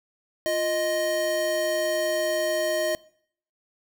square tone pair together, 349.2 / 622.7 Hz, F4 / D#5, 0 / +1 cents, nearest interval minor seventh, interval 1001 cents, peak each -32 / -24 dBFS, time 0.46-2.95 s, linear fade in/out 0 ms, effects noise-tail reverb RT60 0.6 s tail -22 dB re dry

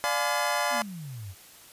25% pulse chord, D diminished seventh, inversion none, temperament just, 587.3 / 704.8 / 845.8 / 1014.9 Hz, D5 / F5 / Ab5 / Cb6, 0 / +16 / +31 / +47 cents, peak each -27 dBFS, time 0.04-0.82 s, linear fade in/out 0 ms
sine exponential sweep, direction down, 267.4 to 87.31 Hz, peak -36 dBFS, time 0.7-1.35 s, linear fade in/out 50 ms
effects white hiss -51 dBFS RMS until 1.72 s + resampled to 32000 Hz

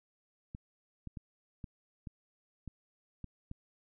clicks, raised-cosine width 5 ms, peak -30 dBFS, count 8, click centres 0.549 / 1.073 / 1.172 / 1.642 / 2.072 / 2.677 / 3.243 / 3.514 s, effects none

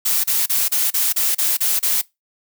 blue noise bursts, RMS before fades -18 dBFS, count 9, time 0.05-2.016 s, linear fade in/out 10 ms, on 190 ms, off 32 ms, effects noise-tail reverb RT60 0.2 s tail -22 dB re dry

